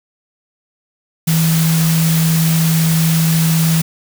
sine tone in noise, 162.3 Hz, E3, 27 cents flat, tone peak -11 dBFS, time 1.27-3.82 s, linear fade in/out 10 ms, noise white, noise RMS -21 dBFS, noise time 1.27-3.82 s, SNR +7 dB, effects none

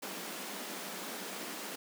pink high-pass noise, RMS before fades -42 dBFS, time 0.02-1.76 s, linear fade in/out 10 ms, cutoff 180 Hz, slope 96 dB/octave, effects none

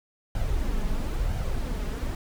brown noise with flanger, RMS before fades -27 dBFS, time 0.35-2.15 s, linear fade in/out 2 ms, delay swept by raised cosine 1.3 to 4.8 ms, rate 1 Hz, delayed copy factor +0.5, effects none

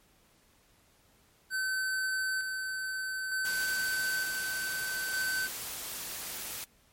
square tone with tremolo, 1532 Hz, G6, 40 cents flat, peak -30 dBFS, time 1.5-5.49 s, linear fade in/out 50 ms, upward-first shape square, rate 0.55 Hz, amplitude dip 35%
white noise, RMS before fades -39 dBFS, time 3.45-6.64 s, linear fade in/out 0 ms
effects pink hiss -65 dBFS RMS until 6.92 s + MP3 64 kbps

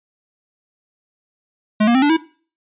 square tone with pitch steps, 213.1 / 236.4 / 262.4 / 291.1 / 323 Hz, G#3 / A#3 / C4 / D4 / E4, +45 / +24 / +5 / -15 / -35 cents, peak -12 dBFS, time 1.8-2.17 s, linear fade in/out 10 ms, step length 74 ms, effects noise-tail reverb RT60 0.4 s tail -19 dB re dry + resampled to 8000 Hz

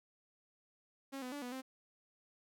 sawtooth tone with pitch steps, 272.2 / 251.7 / 288.4 / 246.3 / 261.8 Hz, C#4 / B3 / D4 / B3 / C4, -31 / +33 / -31 / -5 / +1 cents, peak -38 dBFS, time 1.12-1.62 s, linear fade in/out 20 ms, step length 100 ms, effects none

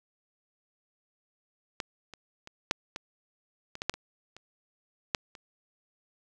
clicks, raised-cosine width 0.2 ms, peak -15 / -27 / -27 / -7 / -19 / -23 / -16 / -8 / -24 / -29 / -8 / -29 dBFS, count 12, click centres 1.802 / 2.137 / 2.474 / 2.711 / 2.961 / 3.754 / 3.819 / 3.896 / 3.94 / 4.366 / 5.148 / 5.352 s, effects none

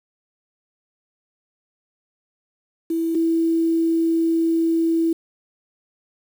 sine tone pair in turn, 329.4 / 329.4 Hz, E4 / E4, -1 / -1 cents, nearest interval unison, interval 0 cents, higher neither, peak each -19 / -16 dBFS, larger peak second, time 2.9-3.15 / 3.15-5.13 s, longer second, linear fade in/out 5 ms, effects 7-bit

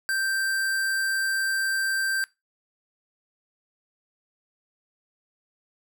square tone, 1568 Hz, G6, in tune, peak -24 dBFS, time 0.09-2.24 s, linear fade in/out 0 ms, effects noise-tail reverb RT60 0.2 s tail -20 dB re dry

